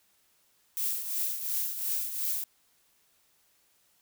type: noise with tremolo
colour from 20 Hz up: violet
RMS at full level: -29 dBFS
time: 0.77-2.44 s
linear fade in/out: 0 ms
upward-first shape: triangle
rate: 2.8 Hz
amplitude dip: 65%
effects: white hiss -68 dBFS RMS until 4.01 s